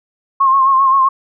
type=tone with vibrato; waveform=sine; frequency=1074 Hz; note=C6; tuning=45 cents sharp; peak=-8 dBFS; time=0.4-1.09 s; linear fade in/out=10 ms; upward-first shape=sine; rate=7.6 Hz; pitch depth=45 cents each way; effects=none